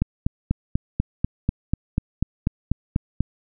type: click train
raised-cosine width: 5 ms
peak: -7 dBFS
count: 14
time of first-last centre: 0.02-3.206 s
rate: 4.08 Hz
effects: none